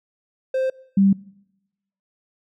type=tone pair in turn; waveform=triangle / sine; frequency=523.3 / 196.02 Hz; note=C5 / G3; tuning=0 / 0 cents; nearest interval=octave + perfect fourth; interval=1700 cents; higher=first; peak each=-17 / -12 dBFS; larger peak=second; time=0.54-0.7 / 0.97-1.13 s; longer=neither; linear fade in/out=5 ms; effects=noise-tail reverb RT60 0.9 s tail -23 dB re dry